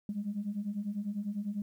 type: beating tone pair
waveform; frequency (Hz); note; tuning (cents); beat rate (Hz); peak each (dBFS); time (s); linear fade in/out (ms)
sine; 198.1 / 208.1; G3 / G#3; +18 / +4; 10; -37 / -34; 0.09-1.62; 2
effects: tanh soft clip ceiling -26 dBFS + 11-bit